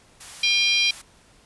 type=band-stop noise; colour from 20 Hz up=white; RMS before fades=-40 dBFS; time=0.2-1.02 s; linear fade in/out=10 ms; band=130 to 640 Hz; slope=24 dB/octave
type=harmonic tone; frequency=801 Hz; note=G5; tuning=37 cents sharp; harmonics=3 / 4 / 5 / 6 / 7; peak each=-21 / -23 / -25 / -27 / -28 dBFS; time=0.43-0.91 s; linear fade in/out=5 ms
effects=pink hiss -55 dBFS RMS until 1.45 s + resampled to 24000 Hz